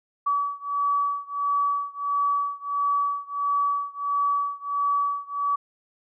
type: beating tone pair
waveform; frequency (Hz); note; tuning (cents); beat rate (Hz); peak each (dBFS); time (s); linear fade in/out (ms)
sine; 1142 / 1143.5; D6 / D6; -49 / -47; 1.5; -25 / -26; 0.26-5.56; 10
effects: none